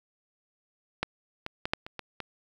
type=clicks; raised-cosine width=0.3 ms; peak=-11 / -18 / -14 / -9 / -24 / -20 / -19 dBFS; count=7; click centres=1.03 / 1.464 / 1.655 / 1.735 / 1.865 / 1.993 / 2.203 s; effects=8-bit